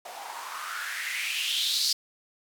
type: noise with band-pass filter sweep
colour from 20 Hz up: blue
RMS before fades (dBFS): -31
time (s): 0.05-1.93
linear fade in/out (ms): 5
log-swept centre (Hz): 670 to 4800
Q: 5.1
effects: none